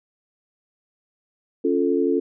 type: chord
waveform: sine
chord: Db augmented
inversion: none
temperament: equal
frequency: 277.2 / 349.2 / 440 Hz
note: Db4 / F4 / A4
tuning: 0 / 0 / 0 cents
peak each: -22 dBFS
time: 1.64-2.2 s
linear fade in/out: 10 ms
effects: none